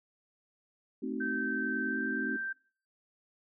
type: chord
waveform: sine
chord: A diminished seventh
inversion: none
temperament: equal with one note detuned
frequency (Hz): 220 / 261.6 / 311.1 / 379.1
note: A3 / C4 / Eb4 / Gb4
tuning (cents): 0 / 0 / 0 / +42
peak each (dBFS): -39 / -36 / -40 / -40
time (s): 1.02-2.37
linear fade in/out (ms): 10
type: tone with pitch glide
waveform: sine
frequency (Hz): 1550 to 1567.1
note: G6 to G6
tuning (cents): -20 to -1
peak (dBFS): -33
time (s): 1.2-2.53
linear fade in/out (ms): 10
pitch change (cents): +19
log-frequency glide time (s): 1.87-1.98
effects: noise-tail reverb RT60 0.4 s tail -19 dB re dry